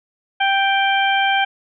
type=harmonic tone; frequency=785 Hz; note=G5; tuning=2 cents sharp; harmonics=1 / 2 / 3 / 4; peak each=-17 / -20 / -22 / -23 dBFS; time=0.4-1.45 s; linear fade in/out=10 ms; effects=none